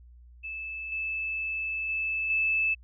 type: tone with level steps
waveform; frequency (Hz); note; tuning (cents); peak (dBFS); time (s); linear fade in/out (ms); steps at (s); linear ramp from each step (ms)
sine; 2622; E7; -10; -34 / -29 / -27 / -23; 0.43-2.75; 20; 0.92 / 1.89 / 2.3; 2
effects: added 60 Hz sine -49 dBFS peak until 2.83 s